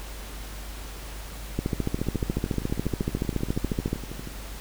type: two click trains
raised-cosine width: 3 ms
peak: -22 / -12 dBFS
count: 30 / 34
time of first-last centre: 1.99-4.273 / 1.59-3.93 s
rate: 12.7 / 14.1 Hz
effects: added 50 Hz sine -37 dBFS peak until 4.6 s + pink hiss -42 dBFS RMS until 4.6 s